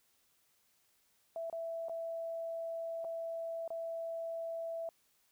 sine tone with dropouts, 662 Hz, E5, 7 cents sharp, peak -37 dBFS, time 1.36-4.89 s, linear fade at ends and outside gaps 1 ms, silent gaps 1.499-1.527 / 1.885-1.895 / 3.044-3.048 / 3.678-3.704 s, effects white hiss -73 dBFS RMS until 5.31 s

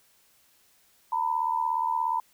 sine tone pair together, 910.8 / 987.8 Hz, A#5 / B5, -40 / 0 cents, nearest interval minor second, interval 140 cents, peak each -27 dBFS, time 1.12-2.2 s, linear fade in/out 5 ms, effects white hiss -63 dBFS RMS until 2.33 s

